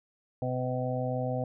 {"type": "harmonic tone", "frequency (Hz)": 126.9, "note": "B2", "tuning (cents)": 47, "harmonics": [1, 2, 4, 5, 6], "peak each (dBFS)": [-32, -36, -34, -36, -38], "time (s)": [0.42, 1.44], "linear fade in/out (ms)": 2, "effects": []}